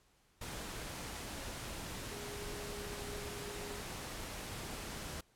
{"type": "tone in noise", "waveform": "sine", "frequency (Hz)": 410.4, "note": "G#4", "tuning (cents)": -21, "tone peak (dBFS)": -47, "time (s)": [2.11, 3.81], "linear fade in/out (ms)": 5, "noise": "pink", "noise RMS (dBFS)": -44, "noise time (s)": [0.41, 5.21], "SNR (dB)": -6, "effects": ["pink hiss -71 dBFS RMS until 5.35 s", "low-pass 12000 Hz 12 dB/octave"]}